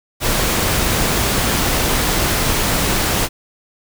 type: noise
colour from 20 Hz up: pink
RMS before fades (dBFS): -17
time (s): 0.2-3.29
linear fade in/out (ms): 50
effects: none